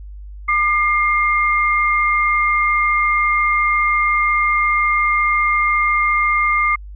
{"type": "tone pair together", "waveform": "sine", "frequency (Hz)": [1202.6, 2117], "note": ["D6", "C7"], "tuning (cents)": [41, 20], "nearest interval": "minor seventh", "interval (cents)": 979, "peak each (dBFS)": -16, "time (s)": [0.48, 6.76], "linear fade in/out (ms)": 10, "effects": ["added 50 Hz sine -31 dBFS peak until 6.95 s"]}